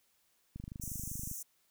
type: click train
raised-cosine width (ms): 5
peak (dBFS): -31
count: 20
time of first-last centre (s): 0.56-1.314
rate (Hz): 25.2
type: high-pass noise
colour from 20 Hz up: pink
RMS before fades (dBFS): -43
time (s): 0.81-1.43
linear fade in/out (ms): 10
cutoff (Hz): 5800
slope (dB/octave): 96
effects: white hiss -73 dBFS RMS until 1.7 s